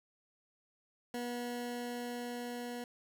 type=tone with level ramp; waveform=20% pulse; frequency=242 Hz; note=B3; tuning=35 cents flat; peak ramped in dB=-32 to -35 dBFS; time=1.14-2.84 s; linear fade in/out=2 ms; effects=none